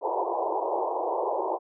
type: band-pass noise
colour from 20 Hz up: white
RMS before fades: -28 dBFS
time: 0.01-1.59 s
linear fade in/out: 50 ms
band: 340 to 1000 Hz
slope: 96 dB/octave
effects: none